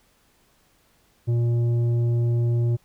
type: tone with tanh clipping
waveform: triangle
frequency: 118.4 Hz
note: A#2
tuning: 27 cents sharp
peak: -20 dBFS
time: 1.27-2.77 s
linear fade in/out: 20 ms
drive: 12 dB
effects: pink hiss -62 dBFS RMS until 2.84 s